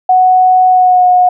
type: tone with pitch glide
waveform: sine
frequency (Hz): 740 to 726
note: F#5 to F#5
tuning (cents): 0 to -33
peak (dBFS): -4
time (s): 0.09-1.29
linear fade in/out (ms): 5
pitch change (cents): -33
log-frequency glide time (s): 0.68-1.06
effects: none